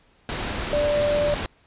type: tone in noise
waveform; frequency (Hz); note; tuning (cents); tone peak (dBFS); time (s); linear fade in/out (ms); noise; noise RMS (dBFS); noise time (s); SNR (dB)
sine; 587.3; D5; 0; -19; 0.73-1.34; 0; pink; -28; 0.29-1.46; +6
effects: pink hiss -59 dBFS RMS until 1.66 s + resampled to 8000 Hz